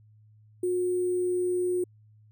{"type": "tone with sample-and-hold", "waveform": "sine", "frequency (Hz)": 360.4, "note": "F#4", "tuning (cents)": -45, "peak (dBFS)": -24, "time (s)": [0.63, 1.84], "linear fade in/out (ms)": 5, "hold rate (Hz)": 8820, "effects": ["added 107 Hz sine -54 dBFS peak until 2.31 s"]}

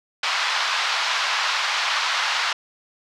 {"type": "band-pass noise", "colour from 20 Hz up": "pink", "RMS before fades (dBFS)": -23, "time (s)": [0.23, 2.53], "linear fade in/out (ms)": 5, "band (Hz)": [910, 5100], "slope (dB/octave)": 24, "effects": []}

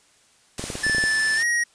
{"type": "noise", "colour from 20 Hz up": "white", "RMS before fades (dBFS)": -32, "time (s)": [0.58, 1.43], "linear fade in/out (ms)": 2}
{"type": "clicks", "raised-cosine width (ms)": 2, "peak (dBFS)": -17, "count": 9, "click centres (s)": [0.595, 0.64, 0.702, 0.754, 0.866, 0.897, 0.948, 0.983, 1.039]}
{"type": "tone with pitch glide", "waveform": "square", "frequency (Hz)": [1753, 1889.7], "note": ["A6", "A#6"], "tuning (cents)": [-7, 23], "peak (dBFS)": -20, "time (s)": [0.83, 1.64], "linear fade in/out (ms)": 10, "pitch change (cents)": 130, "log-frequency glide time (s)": [1.36, 1.44]}
{"effects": ["white hiss -58 dBFS RMS until 1.74 s", "resampled to 22050 Hz"]}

